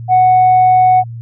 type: tone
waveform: sine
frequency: 740 Hz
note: F#5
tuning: in tune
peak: -4 dBFS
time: 0.08-1.04 s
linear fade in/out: 50 ms
effects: tanh soft clip ceiling -3 dBFS + added 116 Hz sine -24 dBFS peak until 1.21 s